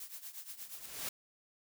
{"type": "noise with tremolo", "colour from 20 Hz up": "blue", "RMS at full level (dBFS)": -44, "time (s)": [0, 0.86], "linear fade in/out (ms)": 2, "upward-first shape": "triangle", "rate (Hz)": 8.4, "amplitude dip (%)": 85}
{"type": "noise with exponential growth", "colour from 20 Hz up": "white", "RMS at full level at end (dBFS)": -37, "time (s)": [0.44, 1.09], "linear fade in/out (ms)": 5, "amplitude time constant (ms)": 140}
{"effects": []}